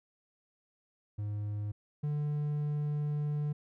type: tone pair in turn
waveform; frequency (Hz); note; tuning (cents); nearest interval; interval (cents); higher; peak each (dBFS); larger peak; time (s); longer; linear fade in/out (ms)
triangle; 104.1 / 148; G#2 / D3; +5 / +14; tritone; 609; second; -31 / -28; second; 1.18-1.72 / 2.03-3.53; second; 10
effects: none